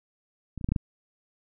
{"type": "clicks", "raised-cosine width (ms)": 5, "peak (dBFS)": [-23, -26, -16, -15, -12, -13], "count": 6, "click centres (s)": [0.577, 0.612, 0.644, 0.689, 0.72, 0.762], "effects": []}